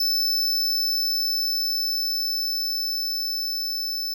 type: tone with level ramp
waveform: square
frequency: 5274 Hz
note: E8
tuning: in tune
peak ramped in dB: -20 to -26 dBFS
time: 0-4.14 s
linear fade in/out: 5 ms
effects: none